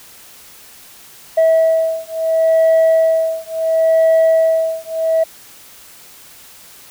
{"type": "beating tone pair", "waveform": "sine", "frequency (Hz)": [648, 648.72], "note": ["E5", "E5"], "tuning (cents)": [-30, -28], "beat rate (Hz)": 0.72, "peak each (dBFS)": -12, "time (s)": [1.37, 5.24], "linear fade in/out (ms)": 10, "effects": ["tanh soft clip ceiling -7 dBFS", "white hiss -41 dBFS RMS until 6.9 s"]}